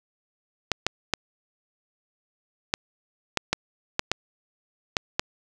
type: clicks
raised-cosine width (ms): 0.2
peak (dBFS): -4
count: 10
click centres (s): 0.717 / 0.866 / 1.137 / 2.739 / 3.373 / 3.53 / 3.994 / 4.116 / 4.968 / 5.195
effects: none